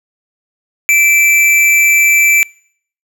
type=tone with amplitude modulation; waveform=square; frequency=2335 Hz; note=D7; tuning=11 cents flat; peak=-6 dBFS; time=0.89-2.43 s; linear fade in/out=0 ms; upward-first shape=sine; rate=282 Hz; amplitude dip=35%; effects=noise-tail reverb RT60 0.6 s tail -26 dB re dry